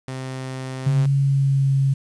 sawtooth tone, 130.81 Hz, C3, in tune, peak -24 dBFS, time 0.08-1.06 s, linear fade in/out 0 ms
sine tone with pitch glide, 138.59 to 136.29 Hz, C#3 to C#3, 0 to -29 cents, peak -15 dBFS, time 0.86-1.94 s, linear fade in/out 10 ms, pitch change -29 cents, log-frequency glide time 1.11-1.72 s
effects resampled to 22050 Hz + 8-bit

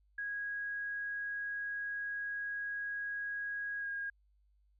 sine tone with pitch glide, 1650 to 1630.1 Hz, G#6 to G#6, -12 to -33 cents, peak -36 dBFS, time 0.18-4.1 s, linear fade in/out 5 ms, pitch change -21 cents, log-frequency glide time 3.79-3.87 s, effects added 50 Hz sine -67 dBFS peak until 4.79 s

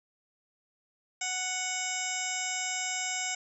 harmonic tone, 740 Hz, F#5, in tune, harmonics 1 / 2 / 3 / 4 / 5 / 7 / 8 / 9 / 10, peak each -40 / -42 / -36 / -41 / -45 / -42 / -42 / -42 / -35 dBFS, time 1.21-3.35 s, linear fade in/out 5 ms, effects none

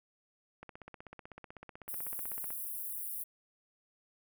click train, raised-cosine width 0.5 ms, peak -32 dBFS, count 31, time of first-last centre 0.63-2.505 s, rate 16 Hz
white high-pass noise, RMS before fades -40 dBFS, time 1.88-3.24 s, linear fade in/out 10 ms, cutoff 9900 Hz, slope 48 dB/octave
effects none

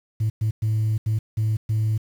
sine tone bursts at uneven times, 109.1 Hz, A2, 14 cents flat, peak -17 dBFS, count 6, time 0.2-0.3 / 0.41-0.51 / 0.62-0.98 / 1.06-1.19 / 1.37-1.57 / 1.69-1.98 s, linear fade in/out 10 ms, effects tanh soft clip ceiling -17 dBFS + 8-bit

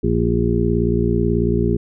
harmonic tone, 58.27 Hz, A#1, in tune, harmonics 1 / 2 / 3 / 4 / 6 / 7, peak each -22 / -22 / -22 / -22 / -22 / -22 dBFS, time 0.03-1.77 s, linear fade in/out 10 ms, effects none

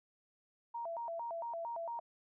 sine tone with vibrato, 792 Hz, G5, 18 cents sharp, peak -38 dBFS, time 0.74-2 s, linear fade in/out 10 ms, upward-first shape square, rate 4.4 Hz, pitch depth 290 cents each way, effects none

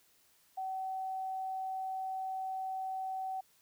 sine tone, 760 Hz, F#5, 46 cents sharp, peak -35 dBFS, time 0.57-3.41 s, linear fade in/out 10 ms, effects white hiss -68 dBFS RMS until 3.61 s

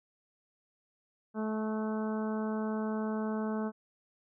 harmonic tone with a mistuned harmonic, 216.8 Hz, A3, 25 cents flat, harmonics 1 / 2 / 3 / 4 / 5 / 6 / 7, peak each -32 / -38 / -42 / -44 / -46 / -48 / -49 dBFS, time 1.34-3.72 s, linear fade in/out 50 ms, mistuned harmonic 5, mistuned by +15 cents, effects none

